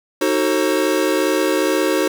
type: chord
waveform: square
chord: D# diminished seventh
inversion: none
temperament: just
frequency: 311.1 / 373.4 / 448 / 537.6 Hz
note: D#4 / F#4 / A4 / C5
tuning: 0 / +16 / +31 / +47 cents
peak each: -21 / -21 / -24 / -22 dBFS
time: 0.21-2.08 s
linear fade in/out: 5 ms
effects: 8-bit